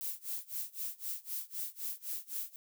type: noise with tremolo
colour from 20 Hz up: violet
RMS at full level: -37 dBFS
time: 0.01-2.56 s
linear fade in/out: 0 ms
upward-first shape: sine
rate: 3.9 Hz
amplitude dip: 95%
effects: none